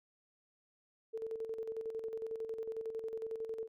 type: tone with tremolo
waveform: sine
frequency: 446.8 Hz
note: A4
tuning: 27 cents sharp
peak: -36 dBFS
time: 1.13-3.68 s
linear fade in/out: 20 ms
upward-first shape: square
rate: 11 Hz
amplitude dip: 55%
effects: none